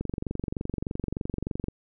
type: click train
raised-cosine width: 3 ms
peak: -17 dBFS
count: 40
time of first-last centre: 0.01-1.684 s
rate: 23.3 Hz
effects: none